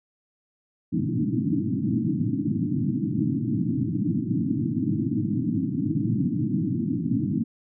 white band-pass noise, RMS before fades -25 dBFS, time 0.92-7.44 s, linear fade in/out 10 ms, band 100 to 320 Hz, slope 96 dB/octave, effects none

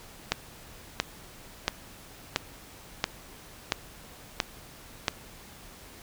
click train, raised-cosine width 0.2 ms, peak -6 dBFS, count 8, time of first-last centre 0.32-5.082 s, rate 1.47 Hz, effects pink hiss -49 dBFS RMS until 6.02 s

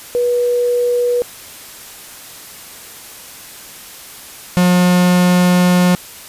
sine / 45% pulse tone pair in turn, 485.9 / 179.24 Hz, B4 / F3, -28 / +45 cents, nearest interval octave + perfect fourth, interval 1727 cents, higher first, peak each -12 / -9 dBFS, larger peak second, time 0.15-1.22 / 4.57-5.95 s, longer second, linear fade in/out 0 ms, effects white hiss -35 dBFS RMS until 6.28 s + resampled to 32000 Hz

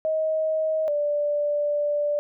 sine tone pair in turn, 630 / 586.8 Hz, D#5 / D5, +21 / -2 cents, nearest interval minor second, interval 123 cents, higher first, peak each -21 / -21 dBFS, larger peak neither, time 0.05-0.88 / 0.88-2.19 s, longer second, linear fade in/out 0 ms, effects none

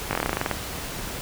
slowing click train, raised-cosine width 0.5 ms, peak -8 dBFS, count 13, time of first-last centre 0.11-0.513 s, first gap 20 ms, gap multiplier 1.09, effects pink hiss -33 dBFS RMS until 1.21 s

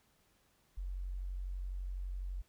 sine tone, 46 Hz, F#1, 9 cents flat, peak -37 dBFS, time 0.77-2.42 s, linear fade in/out 10 ms, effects pink hiss -72 dBFS RMS until 2.48 s

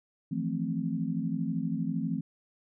sine chord, F major seventh, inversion third, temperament equal with one note detuned, 161.98 / 174.61 / 220 / 261.6 Hz, E3 / F3 / A3 / C4, -30 / 0 / 0 / 0 cents, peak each -34 dBFS, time 0.31-2.21 s, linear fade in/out 10 ms, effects none

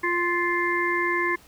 harmonic tone, 349.2 Hz, F4, in tune, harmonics 1 / 3 / 5 / 6, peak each -27 / -27 / -27 / -27 dBFS, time 0.03-1.36 s, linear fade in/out 10 ms, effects pink hiss -53 dBFS RMS until 1.47 s

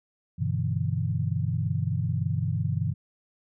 sine chord, E minor seventh, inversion first, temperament equal, 98 / 123.47 / 146.83 / 164.81 Hz, G2 / B2 / D3 / E3, 0 / 0 / 0 / 0 cents, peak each -29 / -29 / -31 / -31 dBFS, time 0.38-2.94 s, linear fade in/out 20 ms, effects none

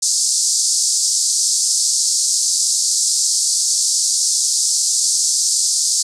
white band-pass noise, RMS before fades -17 dBFS, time 0.02-6.03 s, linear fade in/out 10 ms, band 4600 to 8800 Hz, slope 48 dB/octave, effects none

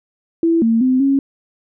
sine tone with pitch steps, 331.8 / 227.3 / 257.3 / 274.3 Hz, E4 / A#3 / C4 / C#4, +11 / -43 / -29 / -18 cents, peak -11 dBFS, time 0.43-1.19 s, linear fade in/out 2 ms, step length 190 ms, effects none

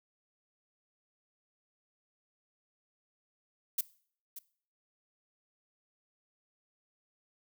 violet noise with echo, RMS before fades -30 dBFS, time 3.78-3.81 s, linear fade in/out 5 ms, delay 580 ms, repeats 1, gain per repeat -14 dB, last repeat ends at 4.39 s, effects noise-tail reverb RT60 0.5 s tail -20 dB re dry

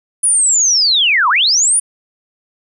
sine linear two-way sweep, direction down then up, 9956 to 925 to 9956 Hz, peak -9 dBFS, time 0.23-1.8 s, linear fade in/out 10 ms, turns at 1.29 s, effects none

